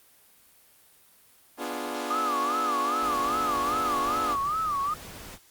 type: chord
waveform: 15% pulse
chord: B diminished seventh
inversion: none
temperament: equal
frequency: 246.9 / 293.7 / 349.2 / 415.3 Hz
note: B3 / D4 / F4 / Ab4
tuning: 0 / 0 / 0 / 0 cents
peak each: -30 / -29 / -30 / -31 dBFS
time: 1.57-4.37 s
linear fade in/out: 50 ms
type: tone with vibrato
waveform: sine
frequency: 1200 Hz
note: D6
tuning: 37 cents sharp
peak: -25 dBFS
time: 2.1-4.94 s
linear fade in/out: 5 ms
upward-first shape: sine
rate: 2.5 Hz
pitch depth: 150 cents each way
type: noise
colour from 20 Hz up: pink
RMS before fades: -43 dBFS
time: 3-5.39 s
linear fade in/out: 50 ms
effects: white hiss -58 dBFS RMS until 5.5 s + Opus 32 kbps